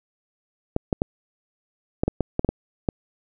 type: clicks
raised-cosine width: 2 ms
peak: -7 dBFS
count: 10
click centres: 0.764 / 0.928 / 1.019 / 2.035 / 2.08 / 2.207 / 2.394 / 2.447 / 2.49 / 2.888 s
effects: none